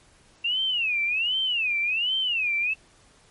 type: tone with vibrato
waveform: sine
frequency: 2701 Hz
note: E7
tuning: 42 cents sharp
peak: -22 dBFS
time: 0.44-2.74 s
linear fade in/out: 10 ms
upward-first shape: sine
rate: 1.3 Hz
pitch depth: 250 cents each way
effects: pink hiss -57 dBFS RMS until 3.3 s + MP3 48 kbps

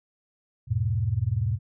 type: chord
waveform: sine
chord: E major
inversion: none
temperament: equal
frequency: 82.41 / 103.83 / 123.47 Hz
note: E2 / G#2 / B2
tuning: 0 / 0 / 0 cents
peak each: -31 / -25 / -27 dBFS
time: 0.67-1.59 s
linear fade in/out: 50 ms
effects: none

